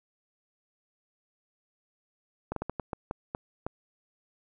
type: slowing click train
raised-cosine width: 1 ms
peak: -18 dBFS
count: 9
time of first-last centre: 2.52-3.665 s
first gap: 43 ms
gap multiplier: 1.33
effects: none